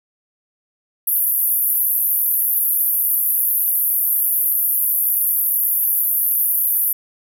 pink band-pass noise, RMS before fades -18 dBFS, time 1.07-6.93 s, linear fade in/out 5 ms, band 11000 to 15000 Hz, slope 96 dB/octave, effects none

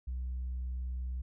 sine tone, 62.9 Hz, B1, 32 cents sharp, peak -32 dBFS, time 0.07-1.22 s, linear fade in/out 10 ms, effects tanh soft clip ceiling -32 dBFS

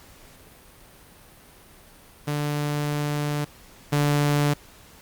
sawtooth tone pair in turn, 147.2 / 145.85 Hz, D3 / D3, +4 / -12 cents, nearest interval unison, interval 16 cents, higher first, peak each -20 / -15 dBFS, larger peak second, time 2.27-3.45 / 3.92-4.54 s, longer first, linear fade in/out 10 ms, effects pink hiss -50 dBFS RMS until 5.01 s + Opus 48 kbps

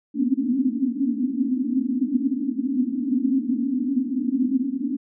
pink band-pass noise, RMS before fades -23 dBFS, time 0.14-4.97 s, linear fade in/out 20 ms, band 240 to 280 Hz, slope 96 dB/octave, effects none

